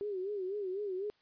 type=tone with vibrato; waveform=sine; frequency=391.8 Hz; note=G4; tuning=1 cent flat; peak=-34 dBFS; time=0.01-1.1 s; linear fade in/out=0 ms; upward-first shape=sine; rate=4 Hz; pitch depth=120 cents each way; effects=white hiss -71 dBFS RMS until 1.21 s + resampled to 11025 Hz